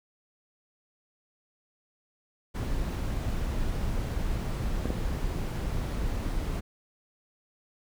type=noise; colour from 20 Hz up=brown; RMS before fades=-30 dBFS; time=2.54-6.61 s; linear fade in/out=20 ms
type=clicks; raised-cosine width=2 ms; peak=-17 dBFS; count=2; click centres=4.856 / 4.904 s
effects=none